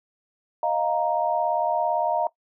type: chord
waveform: sine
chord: Eb suspended second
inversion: none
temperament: just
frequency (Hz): 622.3 / 700 / 933.4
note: Eb5 / F5 / Bb5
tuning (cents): 0 / +4 / +2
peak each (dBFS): -26 / -25 / -25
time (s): 0.63-2.27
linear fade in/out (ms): 2
effects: noise-tail reverb RT60 0.1 s tail -18 dB re dry